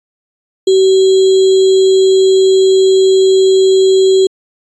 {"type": "tone with sample-and-hold", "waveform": "sine", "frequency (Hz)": 380.9, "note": "G4", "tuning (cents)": -50, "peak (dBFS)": -5, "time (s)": [0.67, 4.27], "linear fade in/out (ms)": 5, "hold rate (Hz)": 3675, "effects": ["resampled to 22050 Hz"]}